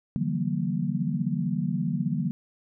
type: tone cluster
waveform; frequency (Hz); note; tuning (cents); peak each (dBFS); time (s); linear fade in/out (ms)
sine; 144.1 / 163 / 178.2 / 194.4 / 235; D3 / E3 / F3 / G3 / A#3; -33 / -19 / +35 / -14 / +14; -31; 0.16-2.31; 0
effects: none